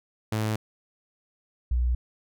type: tone pair in turn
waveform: sawtooth / sine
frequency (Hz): 108.6 / 60.95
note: A2 / B1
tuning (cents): -22 / -22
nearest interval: minor seventh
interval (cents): 1000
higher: first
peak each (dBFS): -21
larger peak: neither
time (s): 0.32-0.56 / 1.71-1.95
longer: neither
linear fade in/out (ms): 5
effects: none

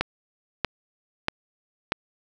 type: click train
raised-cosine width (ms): 0.3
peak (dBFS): -6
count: 4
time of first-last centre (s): 0.01-1.921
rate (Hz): 1.57
effects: none

